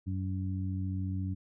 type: harmonic tone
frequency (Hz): 94.2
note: F#2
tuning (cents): +32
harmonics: 1 / 2 / 3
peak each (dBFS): -32 / -38 / -41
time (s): 0.06-1.35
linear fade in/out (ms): 20
effects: none